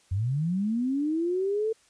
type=linear sweep; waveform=sine; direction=up; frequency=86.9 to 449.9 Hz; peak=-24 dBFS; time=0.11-1.73 s; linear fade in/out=10 ms; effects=white hiss -62 dBFS RMS until 1.89 s + resampled to 22050 Hz